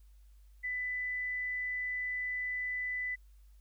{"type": "tone", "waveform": "sine", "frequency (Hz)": 1995, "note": "B6", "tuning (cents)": 17, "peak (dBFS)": -33, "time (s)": [0.63, 3.16], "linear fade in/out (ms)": 20, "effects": ["added 50 Hz sine -55 dBFS peak until 3.6 s", "white hiss -75 dBFS RMS until 3.6 s"]}